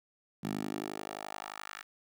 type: tone with high-pass filter sweep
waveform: 10% pulse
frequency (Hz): 51.5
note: G#1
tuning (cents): -14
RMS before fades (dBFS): -40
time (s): 0.43-1.83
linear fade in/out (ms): 10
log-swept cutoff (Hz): 180 to 1600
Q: 1.8
effects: none